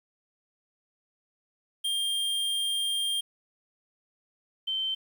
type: tone pair in turn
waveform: square / sine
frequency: 3200 / 3102 Hz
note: G7 / G7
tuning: +35 / -19 cents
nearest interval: minor second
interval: 54 cents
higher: first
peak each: -27 dBFS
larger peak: neither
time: 1.84-3.21 / 4.67-4.95 s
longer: first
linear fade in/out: 10 ms
effects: 10-bit